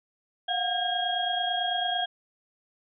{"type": "tone cluster", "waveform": "sine", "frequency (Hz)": [709, 738, 1617, 3273], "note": ["F5", "F#5", "G#6", "G#7"], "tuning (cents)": [26, -5, -47, -26], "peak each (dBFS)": [-30, -32, -34, -29], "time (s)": [0.48, 2.06], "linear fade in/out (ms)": 10, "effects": []}